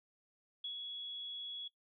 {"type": "tone with ADSR envelope", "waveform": "sine", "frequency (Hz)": 3361, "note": "G#7", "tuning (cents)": 20, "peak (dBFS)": -38, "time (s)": [0.64, 1.68], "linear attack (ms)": 5, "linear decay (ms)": 100, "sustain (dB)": -3, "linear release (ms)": 6, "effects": ["noise-tail reverb RT60 0.1 s tail -18 dB re dry"]}